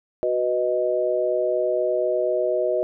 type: chord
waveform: sine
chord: B major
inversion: second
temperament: equal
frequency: 370 / 493.9 / 622.3 Hz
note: F#4 / B4 / D#5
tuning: 0 / 0 / 0 cents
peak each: -25 / -25 / -22 dBFS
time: 0.23-2.83 s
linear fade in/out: 0 ms
effects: none